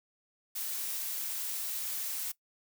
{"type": "noise", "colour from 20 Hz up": "blue", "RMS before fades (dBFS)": -36, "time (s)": [0.55, 2.32], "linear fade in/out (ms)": 10, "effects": ["noise-tail reverb RT60 0.1 s tail -19 dB re dry"]}